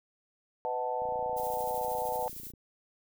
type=chord; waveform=sine; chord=B dominant seventh; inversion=none; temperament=equal with one note detuned; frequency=501.1 / 622.3 / 740 / 880 Hz; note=B4 / D#5 / F#5 / A5; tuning=+25 / 0 / 0 / 0 cents; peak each=-35 / -38 / -36 / -34 dBFS; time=0.65-2.28 s; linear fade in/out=0 ms
type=click train; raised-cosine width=3 ms; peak=-38 dBFS; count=45; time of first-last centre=1.02-2.537 s; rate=29 Hz
type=noise with tremolo; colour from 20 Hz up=violet; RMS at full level=-42 dBFS; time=1.36-2.52 s; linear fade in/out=20 ms; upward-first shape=sine; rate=13 Hz; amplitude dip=40%
effects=none